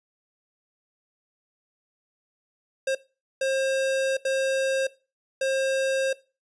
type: tone bursts at uneven times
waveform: square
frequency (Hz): 534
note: C5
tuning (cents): +35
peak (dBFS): -23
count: 4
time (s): 2.87-2.95 / 3.41-4.17 / 4.25-4.87 / 5.41-6.13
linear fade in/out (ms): 5
effects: noise-tail reverb RT60 0.3 s tail -19 dB re dry + resampled to 22050 Hz